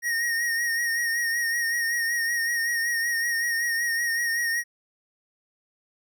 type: tone with vibrato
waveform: square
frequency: 1864.7 Hz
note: A#6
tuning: in tune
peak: -24 dBFS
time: 0.02-4.64 s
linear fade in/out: 50 ms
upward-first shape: sine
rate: 5.3 Hz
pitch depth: 38 cents each way
effects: none